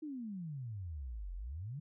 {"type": "exponential two-way sweep", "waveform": "sine", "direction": "down then up", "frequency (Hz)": [320, 42.25, 155.8], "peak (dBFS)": -40, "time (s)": [0.02, 1.8], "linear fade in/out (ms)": 10, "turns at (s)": 1.34, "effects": []}